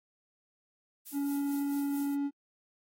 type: noise with tremolo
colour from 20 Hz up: violet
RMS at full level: -43 dBFS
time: 1.05-2.16 s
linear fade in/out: 20 ms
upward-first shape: sine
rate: 4.5 Hz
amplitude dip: 55%
type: tone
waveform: triangle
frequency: 282.8 Hz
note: C#4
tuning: 35 cents sharp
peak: -27 dBFS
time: 1.12-2.31 s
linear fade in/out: 50 ms
effects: AAC 48 kbps